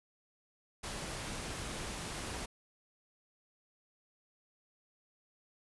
pink noise, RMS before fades -41 dBFS, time 0.83-2.46 s, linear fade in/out 10 ms, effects resampled to 24000 Hz

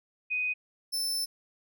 sine / sawtooth tone pair in turn, 2497 / 5291 Hz, D#7 / E8, +6 / +6 cents, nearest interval octave + minor second, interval 1300 cents, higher second, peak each -27 / -26 dBFS, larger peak second, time 0.3-0.54 / 0.92-1.26 s, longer second, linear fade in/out 20 ms, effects none

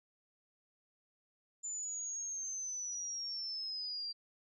sine linear sweep, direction down, 7100 to 4700 Hz, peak -38 dBFS, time 1.63-4.13 s, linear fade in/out 20 ms, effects none

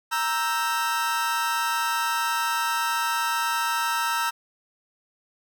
40% pulse chord, E diminished, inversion second, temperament equal, 932.3 / 1318.5 / 1568 Hz, Bb5 / E6 / G6, 0 / 0 / 0 cents, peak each -26 / -26 / -29 dBFS, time 0.11-4.31 s, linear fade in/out 20 ms, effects none

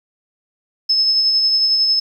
sine tone with tremolo, 5210 Hz, E8, 21 cents flat, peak -11 dBFS, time 0.89-2 s, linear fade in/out 10 ms, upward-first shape sine, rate 11 Hz, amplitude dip 30%, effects 8-bit

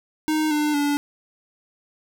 square tone with pitch steps, 310 / 299.3 / 288.9 Hz, D#4 / D4 / D4, -6 / +33 / -28 cents, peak -20 dBFS, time 0.28-0.97 s, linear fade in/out 0 ms, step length 230 ms, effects none

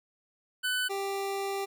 25% pulse tone pair in turn, 1500 / 393.9 Hz, F#6 / G4, +23 / +8 cents, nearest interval octave + major seventh, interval 2315 cents, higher first, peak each -24 / -27 dBFS, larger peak first, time 0.63-0.89 / 0.89-1.66 s, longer second, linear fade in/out 20 ms, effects none

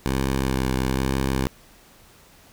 10% pulse tone with vibrato, 65.8 Hz, C2, 10 cents sharp, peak -13 dBFS, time 0.06-1.47 s, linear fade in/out 0 ms, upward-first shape sine, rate 1.1 Hz, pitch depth 28 cents each way, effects pink hiss -52 dBFS RMS until 2.52 s

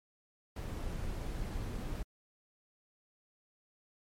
brown noise, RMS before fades -38 dBFS, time 0.56-2.03 s, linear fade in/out 5 ms, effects MP3 64 kbps

